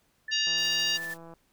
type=tone; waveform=sine; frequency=1756 Hz; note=A6; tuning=4 cents flat; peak=-33 dBFS; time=0.28-1.14 s; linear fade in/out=5 ms
type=harmonic tone; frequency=941 Hz; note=A#5; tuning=16 cents sharp; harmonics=3 / 4 / 5 / 6 / 7; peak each=-28 / -33 / -30 / -37 / -39 dBFS; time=0.31-0.98 s; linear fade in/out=20 ms
type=click train; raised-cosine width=1 ms; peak=-34 dBFS; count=145; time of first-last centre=0.47-1.337 s; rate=166 Hz
type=noise with tremolo; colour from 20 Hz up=white; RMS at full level=-44 dBFS; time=0.56-1.18 s; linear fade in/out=50 ms; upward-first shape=triangle; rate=13 Hz; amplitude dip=50%
effects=pink hiss -69 dBFS RMS until 1.52 s